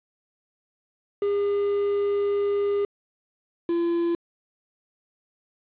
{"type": "tone pair in turn", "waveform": "triangle", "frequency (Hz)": [405.2, 340.7], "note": ["G#4", "F4"], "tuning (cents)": [-43, -43], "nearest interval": "minor third", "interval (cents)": 300, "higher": "first", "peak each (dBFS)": -19, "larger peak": "neither", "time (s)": [[1.22, 2.85], [3.69, 4.15]], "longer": "first", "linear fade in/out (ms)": 2, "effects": ["resampled to 8000 Hz", "8-bit"]}